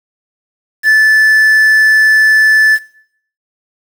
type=tone with quantisation; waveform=triangle; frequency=1746 Hz; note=A6; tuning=14 cents flat; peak=-3 dBFS; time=0.83-2.79 s; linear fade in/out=50 ms; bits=5; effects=noise-tail reverb RT60 0.6 s tail -17 dB re dry